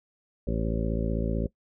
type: harmonic tone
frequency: 55.7 Hz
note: A1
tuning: 22 cents sharp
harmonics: 1 / 2 / 3 / 4 / 5 / 6 / 7 / 9 / 10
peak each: -29 / -34 / -33 / -33 / -37 / -40 / -37 / -38 / -38 dBFS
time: 0.47-1.47 s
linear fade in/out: 5 ms
effects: noise-tail reverb RT60 0.1 s tail -20 dB re dry